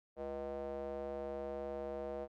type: tone with band-pass filter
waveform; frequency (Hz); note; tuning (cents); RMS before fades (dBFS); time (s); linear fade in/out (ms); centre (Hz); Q
square; 69.3; C#2; 0; -42; 0.16-2.28; 50; 560; 4.4
effects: none